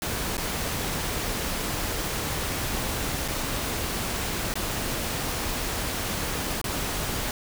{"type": "noise with dropouts", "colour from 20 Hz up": "pink", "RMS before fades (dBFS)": -29, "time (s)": [0.02, 7.31], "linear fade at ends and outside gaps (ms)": 1, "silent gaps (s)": [[0.369, 0.379], [3.279, 3.283], [4.54, 4.555], [6.615, 6.642]], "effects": []}